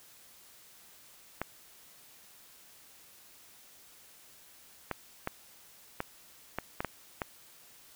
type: clicks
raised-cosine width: 0.5 ms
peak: -17 dBFS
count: 8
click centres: 1.416 / 4.913 / 5.274 / 6.004 / 6.586 / 6.805 / 6.847 / 7.218 s
effects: white hiss -57 dBFS RMS until 7.95 s